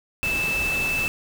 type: tone in noise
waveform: sine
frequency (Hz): 2633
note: E7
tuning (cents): -3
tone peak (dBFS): -22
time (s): 0.23-1.08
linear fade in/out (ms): 0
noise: pink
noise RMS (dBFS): -31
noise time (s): 0.23-1.08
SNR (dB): +6
effects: none